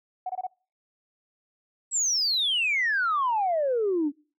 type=tone bursts; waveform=sine; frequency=740 Hz; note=F#5; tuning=in tune; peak=-27 dBFS; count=4; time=0.26-0.469 s; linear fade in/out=5 ms; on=35 ms; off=23 ms
type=exponential sweep; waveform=sine; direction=down; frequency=7900 to 276.7 Hz; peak=-21 dBFS; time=1.91-4.12 s; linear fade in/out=50 ms
effects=noise-tail reverb RT60 0.4 s tail -26 dB re dry + tanh soft clip ceiling -18 dBFS

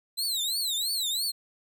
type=tone with vibrato; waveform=sawtooth; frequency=4000 Hz; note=B7; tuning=21 cents sharp; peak=-24 dBFS; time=0.17-1.32 s; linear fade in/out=20 ms; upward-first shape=triangle; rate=3 Hz; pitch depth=230 cents each way; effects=none

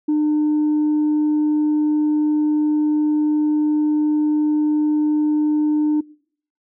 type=tone; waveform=sine; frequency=301.9 Hz; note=D4; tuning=48 cents sharp; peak=-13 dBFS; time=0.08-6.01 s; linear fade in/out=10 ms; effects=noise-tail reverb RT60 0.6 s tail -25 dB re dry + tanh soft clip ceiling -13 dBFS

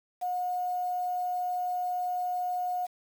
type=tone with quantisation; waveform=sine; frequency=723 Hz; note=F#5; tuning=40 cents flat; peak=-28 dBFS; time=0.21-2.87 s; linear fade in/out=20 ms; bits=8; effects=none

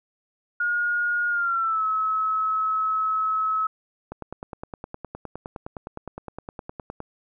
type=tone with pitch glide; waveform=sine; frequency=1432 to 1290.6 Hz; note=F6 to E6; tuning=+43 to -37 cents; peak=-21 dBFS; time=0.6-3.67 s; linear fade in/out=5 ms; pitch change=-180 cents; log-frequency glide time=1.29-1.84 s
type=click train; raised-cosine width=1 ms; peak=-20 dBFS; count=29; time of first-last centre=4.12-7.004 s; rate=9.71 Hz
effects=none

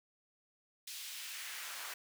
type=noise with high-pass filter sweep; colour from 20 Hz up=pink; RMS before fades=-45 dBFS; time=0.87-1.94 s; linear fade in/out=5 ms; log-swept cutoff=3600 to 1100 Hz; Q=1.1; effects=none

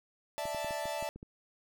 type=chord; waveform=45% pulse; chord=D suspended second; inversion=none; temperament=equal; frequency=587.3 / 659.3 / 880 Hz; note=D5 / E5 / A5; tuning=0 / 0 / 0 cents; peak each=-39 dBFS; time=0.38-1.09 s; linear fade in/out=0 ms
type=clicks; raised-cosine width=3 ms; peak=-33 dBFS; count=8; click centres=0.455 / 0.547 / 0.646 / 0.708 / 0.856 / 1.026 / 1.16 / 1.229 s
effects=none

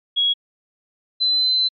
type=tone pair in turn; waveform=sine; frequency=3322 / 4049 Hz; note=G#7 / B7; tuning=0 / +42 cents; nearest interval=minor third; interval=342 cents; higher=second; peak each=-15 dBFS; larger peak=neither; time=0.16-0.34 / 1.2-1.69 s; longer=second; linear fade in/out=20 ms; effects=MP3 48 kbps

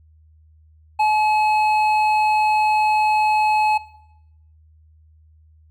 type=tone with hard clipping; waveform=sine; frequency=855 Hz; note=A5; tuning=50 cents flat; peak=-16 dBFS; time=0.99-3.78 s; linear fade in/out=10 ms; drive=7 dB; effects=noise-tail reverb RT60 0.8 s tail -18 dB re dry + added 78 Hz sine -49 dBFS peak until 5.7 s

